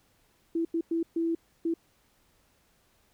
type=tone bursts at uneven times; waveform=sine; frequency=331.7 Hz; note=E4; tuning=11 cents sharp; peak=-25 dBFS; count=5; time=0.55-0.65 / 0.74-0.81 / 0.91-1.03 / 1.16-1.35 / 1.65-1.74 s; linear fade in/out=5 ms; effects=pink hiss -67 dBFS RMS until 3.13 s